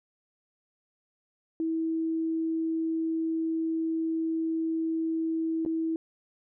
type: tone with dropouts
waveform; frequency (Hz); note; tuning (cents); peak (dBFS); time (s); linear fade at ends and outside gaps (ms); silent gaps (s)
sine; 324.3; E4; -28; -26; 1.6-5.96; 1; 5.651-5.661
effects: none